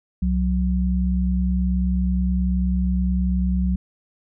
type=tone pair together; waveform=sine; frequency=64.91 / 183.6 Hz; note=C2 / F#3; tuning=-13 / -13 cents; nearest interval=octave + tritone; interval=1800 cents; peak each=-20 / -21 dBFS; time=0.22-3.76 s; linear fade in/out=5 ms; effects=none